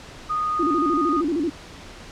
sine tone, 1236 Hz, D#6, 12 cents flat, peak -21 dBFS, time 0.29-1.22 s, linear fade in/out 20 ms
sine tone with vibrato, 314.1 Hz, D#4, 16 cents sharp, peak -20 dBFS, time 0.59-1.5 s, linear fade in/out 10 ms, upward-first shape square, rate 13 Hz, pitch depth 150 cents each way
effects pink hiss -41 dBFS RMS until 2.11 s + low-pass 6000 Hz 12 dB/octave

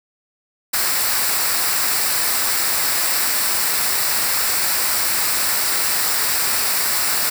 white noise with comb filter, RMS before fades -19 dBFS, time 0.73-7.3 s, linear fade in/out 10 ms, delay 0.31 ms, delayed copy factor -0.55, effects none

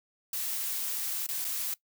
blue noise with dropouts, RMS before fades -33 dBFS, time 0.33-1.74 s, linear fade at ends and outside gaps 2 ms, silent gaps 1.265-1.288 / 1.445-1.449 s, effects noise-tail reverb RT60 0.1 s tail -20 dB re dry

